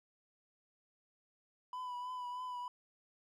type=tone with vibrato; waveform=triangle; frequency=994 Hz; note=B5; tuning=11 cents sharp; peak=-38 dBFS; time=1.73-2.68 s; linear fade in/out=2 ms; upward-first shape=triangle; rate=3.2 Hz; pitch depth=34 cents each way; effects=none